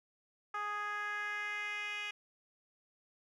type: tone with band-pass filter sweep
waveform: 10% pulse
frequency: 415.3 Hz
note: G#4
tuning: in tune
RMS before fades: -39 dBFS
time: 0.54-2.11 s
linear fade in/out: 5 ms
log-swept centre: 1200 to 2700 Hz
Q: 2.7
effects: none